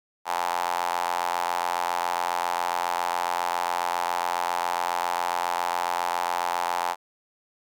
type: tone with high-pass filter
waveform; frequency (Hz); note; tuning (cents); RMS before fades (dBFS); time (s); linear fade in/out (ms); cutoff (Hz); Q
sawtooth; 87.31; F2; 0; -27; 0.25-6.96; 50; 860; 4.8
effects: none